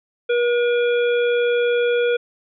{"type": "harmonic tone", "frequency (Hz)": 480.4, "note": "B4", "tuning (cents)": -48, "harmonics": [1, 3, 5, 7], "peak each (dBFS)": [-16, -26, -30, -33], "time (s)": [0.29, 2.17], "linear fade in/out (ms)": 10, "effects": []}